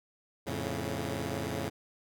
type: chord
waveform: 10% pulse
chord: F augmented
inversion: none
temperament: equal with one note detuned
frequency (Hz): 86.2 / 110 / 138.59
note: F2 / A2 / C#3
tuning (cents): -22 / 0 / 0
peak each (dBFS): -29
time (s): 0.46-1.7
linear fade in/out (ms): 20
effects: none